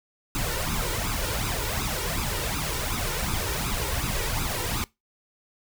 pink noise with flanger, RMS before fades -28 dBFS, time 0.35-4.84 s, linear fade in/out 0 ms, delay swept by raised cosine 0.79 to 2.19 ms, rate 2.7 Hz, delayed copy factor +0.7, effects noise-tail reverb RT60 0.2 s tail -22 dB re dry

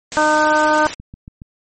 white noise, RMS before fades -26 dBFS, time 0.12-0.94 s, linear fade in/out 0 ms
harmonic tone, 305.4 Hz, D#4, 32 cents flat, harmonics 1 / 2 / 3 / 4 / 5, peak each -21 / -17 / -16 / -20 / -18 dBFS, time 0.17-0.87 s, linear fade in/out 0 ms
click train, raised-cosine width 5 ms, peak -22 dBFS, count 5, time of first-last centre 0.86-1.419 s, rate 7.16 Hz
effects MP3 32 kbps

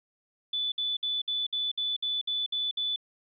sine tone bursts, 3481 Hz, A7, 19 cents flat, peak -27 dBFS, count 10, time 0.53-2.961 s, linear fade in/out 5 ms, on 190 ms, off 59 ms, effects none

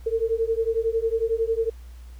sine beating tone pair, 447.4 / 458.4 Hz, A4 / A#4, +29 / -29 cents, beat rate 11 Hz, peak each -24 / -24 dBFS, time 0.06-1.7 s, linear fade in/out 10 ms, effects added 60 Hz sine -39 dBFS peak until 2.19 s + pink hiss -57 dBFS RMS until 2.19 s

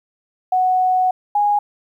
sine tone pair in turn, 740 / 824.6 Hz, F#5 / G#5, 0 / -13 cents, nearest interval major second, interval 187 cents, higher second, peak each -13 dBFS, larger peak neither, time 0.52-1.11 / 1.35-1.59 s, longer first, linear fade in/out 5 ms, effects 9-bit

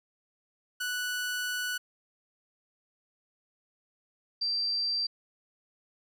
sawtooth / sine tone pair in turn, 1480 / 4699 Hz, F#6 / D8, 0 / 0 cents, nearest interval octave + minor sixth, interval 2000 cents, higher second, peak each -27 dBFS, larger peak neither, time 0.8-1.78 / 4.41-5.07 s, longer first, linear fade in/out 10 ms, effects none

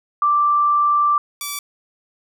sine / 5% pulse tone pair in turn, 1174.7 / 1155.9 Hz, D6 / D6, 0 / -28 cents, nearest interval unison, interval 28 cents, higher first, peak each -13 dBFS, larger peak neither, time 0.22-1.18 / 1.41-1.59 s, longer first, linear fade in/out 2 ms, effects none

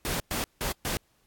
pink noise bursts at uneven times, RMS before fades -30 dBFS, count 4, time 0.05-0.2 / 0.31-0.44 / 0.61-0.72 / 0.85-0.97 s, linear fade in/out 0 ms, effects pink hiss -68 dBFS RMS until 1.26 s + AAC 64 kbps

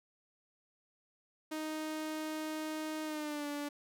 sawtooth tone with pitch glide, 311.1 to 290.3 Hz, D#4 to D4, 0 to -20 cents, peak -33 dBFS, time 1.51-3.69 s, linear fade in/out 10 ms, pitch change -120 cents, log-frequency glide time 3.04-3.47 s, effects none

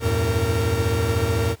45% pulse tone cluster, 82.6 / 96.3 / 112.5 / 459.7 Hz, E2 / G2 / A2 / A#4, +4 / -30 / +39 / -24 cents, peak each -25 / -25 / -24 / -25 dBFS, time 0-1.56 s, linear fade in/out 50 ms, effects pink hiss -52 dBFS RMS until 1.6 s

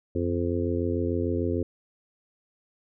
harmonic tone with a mistuned harmonic, 86.7 Hz, F2, 12 cents flat, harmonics 1 / 2 / 3 / 4 / 5 / 6, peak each -29 / -39 / -30 / -30 / -31 / -35 dBFS, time 0.15-1.63 s, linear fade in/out 5 ms, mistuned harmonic 1, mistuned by +58 cents, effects none

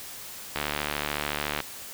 click train, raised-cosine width 0.3 ms, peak -11 dBFS, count 78, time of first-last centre 0.56-1.603 s, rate 73.8 Hz, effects white hiss -41 dBFS RMS until 1.93 s

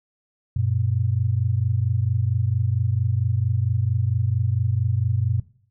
sine tone pair together, 95.4 / 119.82 Hz, G2 / A#2, -47 / +48 cents, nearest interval major third, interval 395 cents, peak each -22 dBFS, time 0.56-5.4 s, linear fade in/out 5 ms, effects noise-tail reverb RT60 0.5 s tail -17 dB re dry

